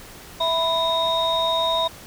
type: tone cluster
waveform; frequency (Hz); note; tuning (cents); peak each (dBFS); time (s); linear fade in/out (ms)
sine; 657 / 992 / 3725; E5 / B5 / A#7; -6 / +7 / -2; -22; 0.4-1.88; 10
effects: tanh soft clip ceiling -13 dBFS + pink hiss -42 dBFS RMS until 2.06 s